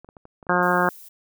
clicks, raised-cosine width 1 ms, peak -30 dBFS, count 9, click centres 0.046 / 0.089 / 0.168 / 0.254 / 0.428 / 0.468 / 0.513 / 0.559 / 0.61 s
harmonic tone, 178.6 Hz, F3, 39 cents sharp, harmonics 1 / 2 / 3 / 4 / 5 / 6 / 7 / 8 / 9, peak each -26 / -26 / -26 / -26 / -26 / -26 / -26 / -26 / -26 dBFS, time 0.49-0.89 s, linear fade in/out 2 ms
violet noise, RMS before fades -44 dBFS, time 0.62-1.09 s, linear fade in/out 10 ms
effects none

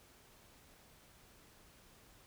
silence, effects pink hiss -63 dBFS RMS until 2.26 s

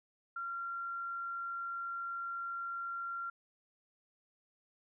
sine tone, 1377 Hz, F6, 25 cents flat, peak -37 dBFS, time 0.36-3.3 s, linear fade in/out 5 ms, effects none

